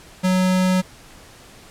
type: tone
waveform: square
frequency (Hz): 185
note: F#3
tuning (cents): 0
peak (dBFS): -16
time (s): 0.23-0.82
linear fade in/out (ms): 20
effects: pink hiss -45 dBFS RMS until 1.7 s + low-pass 11000 Hz 12 dB/octave